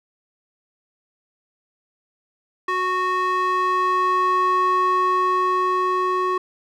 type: tone with band-pass filter sweep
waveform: square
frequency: 368.4 Hz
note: F#4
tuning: 7 cents flat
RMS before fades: -20 dBFS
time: 2.68-6.38 s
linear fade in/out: 5 ms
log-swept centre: 1400 to 890 Hz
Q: 3.1
effects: none